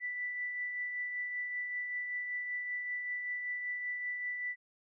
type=tone with tremolo; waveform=sine; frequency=1975.5 Hz; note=B6; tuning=in tune; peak=-33 dBFS; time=0-4.56 s; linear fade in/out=50 ms; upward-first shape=triangle; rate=5.2 Hz; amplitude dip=40%; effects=none